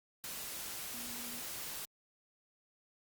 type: tone in noise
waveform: sine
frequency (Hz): 240.2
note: B3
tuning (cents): -48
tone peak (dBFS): -51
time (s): 0.94-1.4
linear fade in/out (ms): 0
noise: white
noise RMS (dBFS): -43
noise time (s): 0.24-1.85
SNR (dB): -11
effects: Opus 48 kbps